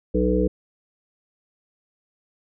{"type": "harmonic tone", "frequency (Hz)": 61.74, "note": "B1", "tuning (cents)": 0, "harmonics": [1, 3, 5, 7, 8], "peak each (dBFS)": [-24, -24, -24, -24, -24], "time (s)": [0.14, 0.48], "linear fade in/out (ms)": 10, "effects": []}